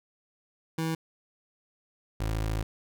25% pulse tone pair in turn, 161.9 / 54.03 Hz, E3 / A1, -31 / -31 cents, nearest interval octave + perfect fifth, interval 1900 cents, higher first, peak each -24 dBFS, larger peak neither, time 0.78-0.95 / 2.2-2.63 s, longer second, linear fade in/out 5 ms, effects none

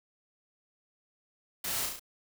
white noise with echo, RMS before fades -35 dBFS, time 1.64-1.86 s, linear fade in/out 5 ms, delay 34 ms, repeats 4, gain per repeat -3 dB, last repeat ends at 1.996 s, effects none

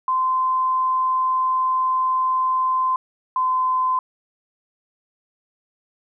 sine tone pair in turn, 1034 / 1026.9 Hz, C6 / C6, -21 / -33 cents, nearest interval unison, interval 12 cents, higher first, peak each -17 dBFS, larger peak neither, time 0.08-2.96 / 3.36-3.99 s, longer first, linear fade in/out 2 ms, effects none

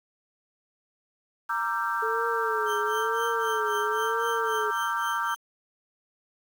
sine chord, E half-diminished seventh, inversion second, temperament equal with one note detuned, 932.3 / 1174.7 / 1352.5 / 1568 Hz, Bb5 / D6 / E6 / G6, 0 / 0 / +44 / 0 cents, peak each -31 dBFS, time 1.49-5.35 s, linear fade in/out 10 ms
sine tone with vibrato, 440 Hz, A4, in tune, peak -29 dBFS, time 2.02-4.71 s, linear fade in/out 10 ms, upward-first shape triangle, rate 1 Hz, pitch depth 98 cents each way
sawtooth tone with tremolo, 3136 Hz, G7, in tune, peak -32 dBFS, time 2.65-5.37 s, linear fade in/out 50 ms, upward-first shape triangle, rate 3.8 Hz, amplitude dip 100%
effects 8-bit

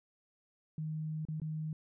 sine tone with dropouts, 155.9 Hz, D#3, 4 cents sharp, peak -35 dBFS, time 0.78-1.73 s, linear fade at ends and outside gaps 2 ms, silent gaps 1.252-1.285 / 1.4-1.417 s, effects none

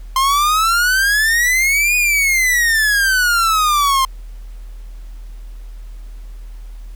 45% pulse exponential two-way sweep, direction up then down, 1046.5 to 2483 to 1046.5 Hz, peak -12 dBFS, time 0.16-4.05 s, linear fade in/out 2 ms, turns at 1.96 s, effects added 40 Hz sine -29 dBFS peak until 6.95 s + pink hiss -52 dBFS RMS until 6.95 s

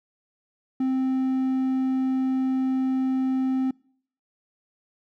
triangle tone, 261.6 Hz, C4, in tune, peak -19 dBFS, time 0.8-3.71 s, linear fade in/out 5 ms, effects noise-tail reverb RT60 0.6 s tail -26 dB re dry

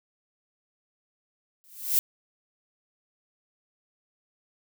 violet noise with exponential growth, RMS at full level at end -19 dBFS, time 1.64-1.99 s, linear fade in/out 0 ms, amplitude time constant 74 ms, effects none

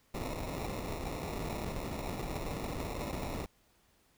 pink noise with sample-and-hold, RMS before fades -38 dBFS, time 0.14-3.46 s, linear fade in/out 5 ms, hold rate 1575 Hz, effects pink hiss -69 dBFS RMS until 4.17 s

